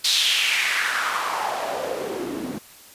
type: noise with band-pass filter sweep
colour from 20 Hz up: white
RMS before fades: -24 dBFS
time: 0.04-2.59 s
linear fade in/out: 10 ms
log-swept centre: 4200 to 230 Hz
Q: 3.1
effects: white hiss -47 dBFS RMS until 2.94 s + resampled to 32000 Hz